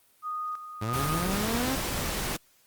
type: tone with tremolo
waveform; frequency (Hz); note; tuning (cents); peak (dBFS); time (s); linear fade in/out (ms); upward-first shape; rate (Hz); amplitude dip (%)
sine; 1238; D#6; -9; -30; 0.22-1.47; 50; square; 1.5; 60
type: linear sweep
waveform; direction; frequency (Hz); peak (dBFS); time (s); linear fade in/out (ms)
sawtooth; up; 102.2 to 271.3; -25; 0.81-1.76; 10
type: noise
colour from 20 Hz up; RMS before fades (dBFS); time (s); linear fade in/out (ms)
pink; -31; 0.93-2.37; 10
effects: white hiss -63 dBFS RMS until 2.66 s + Opus 32 kbps